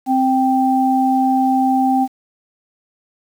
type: tone pair together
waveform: sine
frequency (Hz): 261.6 / 784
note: C4 / G5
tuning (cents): 0 / 0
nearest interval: octave + perfect fifth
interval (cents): 1900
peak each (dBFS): -15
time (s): 0.06-2.08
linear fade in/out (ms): 50
effects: 7-bit